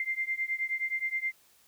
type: beating tone pair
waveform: sine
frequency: 2090 / 2099.5 Hz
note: C7 / C7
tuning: -2 / +5 cents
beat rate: 9.5 Hz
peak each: -32 / -33 dBFS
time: 0-1.32 s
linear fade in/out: 2 ms
effects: white hiss -63 dBFS RMS until 1.67 s